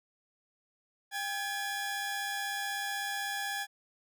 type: tone pair together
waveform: sawtooth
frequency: 800 / 1696.1 Hz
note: G5 / G#6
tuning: +35 / +36 cents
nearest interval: octave + minor second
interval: 1301 cents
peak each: -33 / -32 dBFS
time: 1.11-3.67 s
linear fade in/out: 50 ms
effects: none